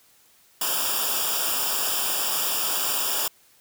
white noise with comb filter, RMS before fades -25 dBFS, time 0.61-3.28 s, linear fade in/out 5 ms, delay 0.48 ms, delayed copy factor -0.9, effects white hiss -58 dBFS RMS until 3.6 s

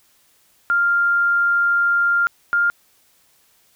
sine tone pair in turn, 1396.9 / 1403.2 Hz, F6 / F6, 0 / +8 cents, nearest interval unison, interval 8 cents, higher second, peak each -14 dBFS, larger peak neither, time 0.7-2.27 / 2.53-2.7 s, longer first, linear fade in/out 0 ms, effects white hiss -58 dBFS RMS until 3.75 s

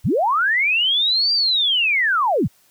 sine linear two-way sweep, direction up then down, 58.6 to 4765 to 58.6 Hz, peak -15 dBFS, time 0.04-2.48 s, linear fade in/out 20 ms, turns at 1.33 s, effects white hiss -57 dBFS RMS until 2.7 s

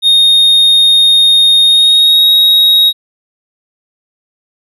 triangle tone with pitch glide, 3700 to 3784 Hz, A#7 to A#7, -14 to +25 cents, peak -3 dBFS, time 0.02-2.93 s, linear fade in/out 50 ms, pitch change +39 cents, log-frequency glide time 1.64-2.3 s, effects none

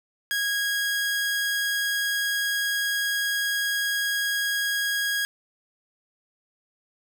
sawtooth tone, 1645 Hz, G#6, 17 cents flat, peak -20 dBFS, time 0.31-5.25 s, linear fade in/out 0 ms, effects none

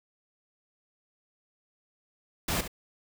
pink noise with echo, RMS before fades -29 dBFS, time 2.48-2.61 s, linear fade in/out 5 ms, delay 68 ms, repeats 1, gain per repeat -10 dB, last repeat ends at 2.678 s, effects none

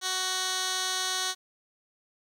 15% pulse tone with band-pass filter, 372.6 Hz, F#4, 12 cents sharp, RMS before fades -30 dBFS, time 0.01-1.35 s, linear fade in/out 50 ms, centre 5100 Hz, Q 1.1, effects 9-bit

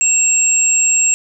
sine tone pair together, 2679 / 7570 Hz, E7 / A#8, +27 / +26 cents, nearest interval octave + tritone, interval 1799 cents, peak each -19 / -11 dBFS, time 0.01-1.14 s, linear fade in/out 0 ms, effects none

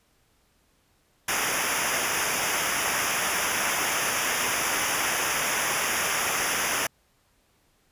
pink noise with comb filter, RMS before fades -26 dBFS, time 1.28-6.87 s, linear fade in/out 5 ms, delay 0.24 ms, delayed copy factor -1, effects pink hiss -66 dBFS RMS until 7.91 s + resampled to 32000 Hz

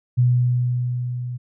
sine tone with level ramp, 123.47 Hz, B2, in tune, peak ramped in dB -12 to -26 dBFS, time 0.17-1.38 s, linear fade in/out 20 ms, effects none

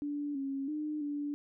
sine tone with pitch steps, 290.6 / 273.3 / 302.8 / 290.5 Hz, D4 / C#4 / D#4 / D4, -18 / -24 / -47 / -19 cents, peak -33 dBFS, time 0.02-1.34 s, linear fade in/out 0 ms, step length 330 ms, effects none

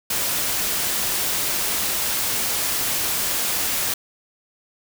white noise, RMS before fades -23 dBFS, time 0.1-3.94 s, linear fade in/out 5 ms, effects none

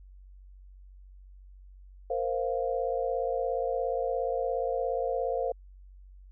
sine chord, Bb suspended second, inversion none, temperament equal, 466.2 / 523.3 / 698.5 Hz, Bb4 / C5 / F5, 0 / 0 / 0 cents, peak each -32 / -30 / -33 dBFS, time 2.1-5.52 s, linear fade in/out 5 ms, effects added 47 Hz sine -48 dBFS peak until 6.31 s

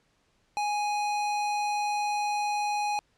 square tone, 830.6 Hz, G#5, in tune, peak -27 dBFS, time 0.57-2.99 s, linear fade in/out 0 ms, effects pink hiss -69 dBFS RMS until 3.17 s + low-pass 7000 Hz 12 dB/octave

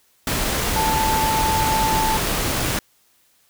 sine tone in noise, 880 Hz, A5, in tune, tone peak -19 dBFS, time 0.76-2.17 s, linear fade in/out 2 ms, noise pink, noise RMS -22 dBFS, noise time 0.27-2.79 s, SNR 0 dB, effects white hiss -60 dBFS RMS until 3.49 s

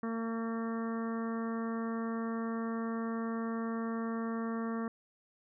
harmonic tone, 227.5 Hz, A#3, 42 cents flat, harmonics 1 / 2 / 3 / 4 / 5 / 6 / 7 / 8, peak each -34 / -41 / -47 / -51 / -44 / -49 / -53 / -51 dBFS, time 0.03-4.88 s, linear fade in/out 2 ms, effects none

